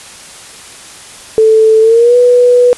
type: tone with pitch glide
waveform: sine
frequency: 440 to 491 Hz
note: A4 to B4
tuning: 0 to -10 cents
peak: -3 dBFS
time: 1.38-2.73 s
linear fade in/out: 0 ms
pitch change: +190 cents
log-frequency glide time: 1.81-2.16 s
effects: white hiss -32 dBFS RMS until 2.77 s + resampled to 24000 Hz